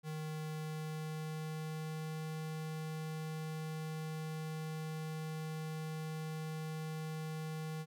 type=tone with pitch glide; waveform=square; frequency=155.56 to 157.19 Hz; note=D#3 to D#3; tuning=0 to +18 cents; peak=-40 dBFS; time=0.03-7.86 s; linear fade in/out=50 ms; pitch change=+18 cents; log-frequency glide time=0.5-2.25 s; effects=none